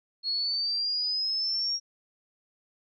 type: exponential sweep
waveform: sine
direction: up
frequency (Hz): 4301 to 5620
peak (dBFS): -26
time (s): 0.23-1.8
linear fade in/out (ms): 50
effects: none